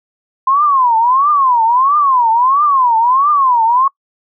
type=tone with vibrato; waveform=sine; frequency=1035 Hz; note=C6; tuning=19 cents flat; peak=-8 dBFS; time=0.47-3.88 s; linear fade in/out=5 ms; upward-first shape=triangle; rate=1.5 Hz; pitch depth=280 cents each way; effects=noise-tail reverb RT60 0.1 s tail -25 dB re dry